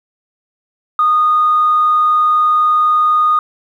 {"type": "tone", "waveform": "sine", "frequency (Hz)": 1232, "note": "D#6", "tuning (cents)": -17, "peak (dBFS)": -8, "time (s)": [0.99, 3.39], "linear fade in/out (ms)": 2, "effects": ["tanh soft clip ceiling -4 dBFS", "8-bit"]}